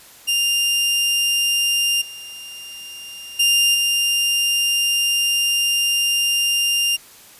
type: tone with level steps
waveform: sawtooth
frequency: 2800 Hz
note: F7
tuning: 4 cents sharp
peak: -13 / -30 / -10 / -13 dBFS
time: 0.27-6.97 s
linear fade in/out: 20 ms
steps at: 2.01 / 3.39 / 3.74 s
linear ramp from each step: 10 ms
effects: white hiss -45 dBFS RMS until 7.39 s + resampled to 32000 Hz